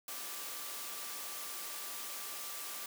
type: tone in noise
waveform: sine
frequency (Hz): 1174.7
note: D6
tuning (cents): 0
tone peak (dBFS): -54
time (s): 0.08-2.86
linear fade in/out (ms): 2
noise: white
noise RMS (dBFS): -43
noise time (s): 0.08-2.86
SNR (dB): -14
effects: high-pass 300 Hz 12 dB/octave